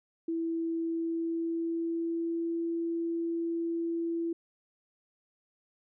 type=tone with pitch glide; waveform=sine; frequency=330 to 334.8 Hz; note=E4 to E4; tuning=+2 to +27 cents; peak=-29 dBFS; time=0.28-4.33 s; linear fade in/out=5 ms; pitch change=+25 cents; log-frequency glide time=0.79-2.59 s; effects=none